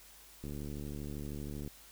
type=click train; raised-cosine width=3 ms; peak=-30 dBFS; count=91; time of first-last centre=0.44-1.676 s; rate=72.8 Hz; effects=added 50 Hz sine -64 dBFS peak until 1.91 s + white hiss -57 dBFS RMS until 1.91 s